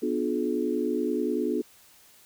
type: chord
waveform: sine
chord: B diminished seventh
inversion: none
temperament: just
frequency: 246.9 / 296.3 / 355.6 / 426.7 Hz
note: B3 / D4 / F4 / Ab4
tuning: 0 / +15 / +31 / +47 cents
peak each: -30 dBFS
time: 0.02-1.62 s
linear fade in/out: 10 ms
effects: white hiss -56 dBFS RMS until 2.25 s